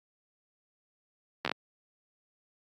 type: slowing click train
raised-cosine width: 0.3 ms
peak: -13 dBFS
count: 5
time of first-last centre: 1.45-1.516 s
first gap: 12 ms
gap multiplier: 1.22
effects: high-pass 150 Hz 12 dB/octave + AAC 32 kbps